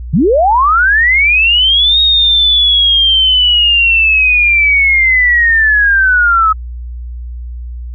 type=linear two-way sweep; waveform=sine; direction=up then down; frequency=123.47 to 3758 to 1271 Hz; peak=-6 dBFS; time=0.13-6.53 s; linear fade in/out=10 ms; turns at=2 s; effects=added 60 Hz sine -21 dBFS peak until 7.94 s